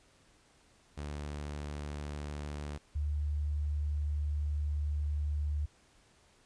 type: tone pair in turn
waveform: sawtooth / sine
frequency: 73.42 / 74.02 Hz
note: D2 / D2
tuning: 0 / +14 cents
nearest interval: unison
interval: 14 cents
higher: second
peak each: -34 / -30 dBFS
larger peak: second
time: 0.97-2.78 / 2.95-5.66 s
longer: second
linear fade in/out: 10 ms
effects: pink hiss -65 dBFS RMS until 6.45 s + resampled to 22050 Hz